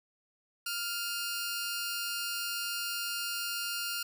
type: tone cluster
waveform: 15% pulse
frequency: 1401 / 2554 / 4598 Hz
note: F6 / D#7 / D8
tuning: +5 / +45 / -37 cents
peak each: -28 / -37 / -33 dBFS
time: 0.66-4.03 s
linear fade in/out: 5 ms
effects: none